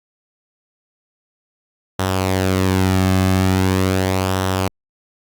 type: tone with flanger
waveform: sawtooth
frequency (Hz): 94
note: F#2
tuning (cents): +28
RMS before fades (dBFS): -17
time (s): 1.99-4.68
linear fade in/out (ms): 5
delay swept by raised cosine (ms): 0.43 to 2.13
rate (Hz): 0.41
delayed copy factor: -0.5
effects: Opus 48 kbps